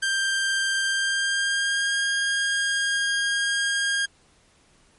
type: tone with pitch glide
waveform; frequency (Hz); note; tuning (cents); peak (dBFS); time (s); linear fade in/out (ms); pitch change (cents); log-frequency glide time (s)
sawtooth; 1582 to 1619.9; G6 to G#6; +15 to -44; -18; 0.02-4.06; 10; +41; 0.86-1.94
effects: pink hiss -59 dBFS RMS until 4.98 s + MP3 48 kbps